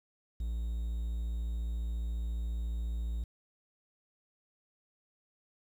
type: tone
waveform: triangle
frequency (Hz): 57.2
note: A#1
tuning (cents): -32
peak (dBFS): -30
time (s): 0.4-3.24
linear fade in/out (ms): 5
effects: 10-bit